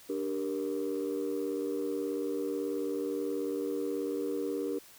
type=chord; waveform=sine; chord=G minor; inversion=second; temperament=just; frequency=294 / 392 / 470.4 Hz; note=D4 / G4 / Bb4; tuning=+2 / 0 / +16 cents; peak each=-34 dBFS; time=0.09-4.79 s; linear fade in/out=10 ms; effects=tanh soft clip ceiling -25 dBFS + white hiss -55 dBFS RMS until 4.98 s